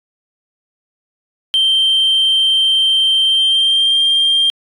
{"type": "tone with pitch glide", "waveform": "sine", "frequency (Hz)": [3136, 3189], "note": ["G7", "G7"], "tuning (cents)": [0, 29], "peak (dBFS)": -8, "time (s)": [1.54, 4.5], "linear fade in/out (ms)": 0, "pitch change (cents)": 29, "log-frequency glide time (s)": [3.25, 4.01], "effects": ["tanh soft clip ceiling -8 dBFS"]}